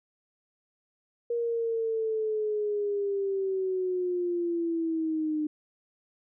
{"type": "linear sweep", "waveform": "sine", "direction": "down", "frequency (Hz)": [473.6, 302.2], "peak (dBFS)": -26, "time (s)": [1.3, 5.47], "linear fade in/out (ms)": 5, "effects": []}